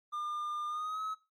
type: tone with pitch glide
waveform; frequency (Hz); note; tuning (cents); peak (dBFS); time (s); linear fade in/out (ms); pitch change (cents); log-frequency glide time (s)
triangle; 1204 to 1283; D6 to E6; +43 to -47; -33; 0.12-1.15; 20; +110; 0.68-1.01
effects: noise-tail reverb RT60 0.3 s tail -19 dB re dry + Opus 48 kbps